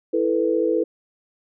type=chord; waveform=sine; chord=E suspended fourth; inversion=none; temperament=just; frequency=329.6 / 439.5 / 494.4 Hz; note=E4 / A4 / B4; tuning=0 / -2 / +2 cents; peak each=-22 dBFS; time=0.13-0.84 s; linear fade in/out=10 ms; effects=none